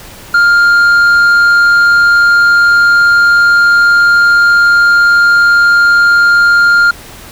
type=tone with tanh clipping; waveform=sine; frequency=1403 Hz; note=F6; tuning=8 cents sharp; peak=-5 dBFS; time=0.34-6.91 s; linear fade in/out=5 ms; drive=5 dB; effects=pink hiss -32 dBFS RMS until 7.31 s